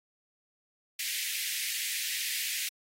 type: high-pass noise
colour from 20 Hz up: pink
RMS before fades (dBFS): -34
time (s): 0.99-2.69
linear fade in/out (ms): 5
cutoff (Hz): 1900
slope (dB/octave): 48
effects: AAC 48 kbps